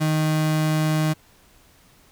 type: tone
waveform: 35% pulse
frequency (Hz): 155.56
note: D#3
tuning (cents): 0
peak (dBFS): -17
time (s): 0-1.14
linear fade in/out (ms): 20
effects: pink hiss -55 dBFS RMS until 2.11 s